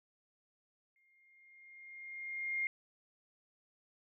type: tone with exponential growth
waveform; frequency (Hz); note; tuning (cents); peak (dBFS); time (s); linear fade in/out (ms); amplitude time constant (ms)
sine; 2124; C7; +25; -31; 0.96-2.67; 1; 370
effects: none